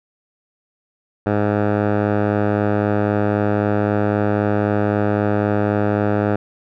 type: tone with low-pass filter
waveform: 10% pulse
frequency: 103.83 Hz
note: G#2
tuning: in tune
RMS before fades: -18 dBFS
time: 1.26-6.36 s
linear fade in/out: 5 ms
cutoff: 1200 Hz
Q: 1.2
effects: none